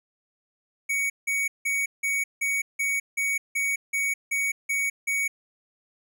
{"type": "tone bursts", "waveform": "square", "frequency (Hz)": 2241, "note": "C#7", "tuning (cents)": 18, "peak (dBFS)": -24, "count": 12, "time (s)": [0.89, 5.28], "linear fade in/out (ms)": 10, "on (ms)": 210, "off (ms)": 170, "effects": []}